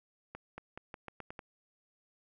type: accelerating click train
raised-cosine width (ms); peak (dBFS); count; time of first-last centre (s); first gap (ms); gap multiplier
0.5; -28; 8; 0.35-1.392; 230; 0.85
effects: none